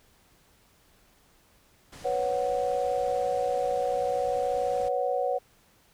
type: low-pass noise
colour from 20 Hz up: pink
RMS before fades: -47 dBFS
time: 1.92-4.89 s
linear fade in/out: 10 ms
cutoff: 10000 Hz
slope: 24 dB/octave
type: chord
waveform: sine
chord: B suspended second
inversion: none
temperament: equal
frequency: 493.9 / 554.4 / 740 Hz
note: B4 / C#5 / F#5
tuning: 0 / 0 / 0 cents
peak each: -29 dBFS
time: 2.04-5.39 s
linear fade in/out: 20 ms
effects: pink hiss -62 dBFS RMS until 5.93 s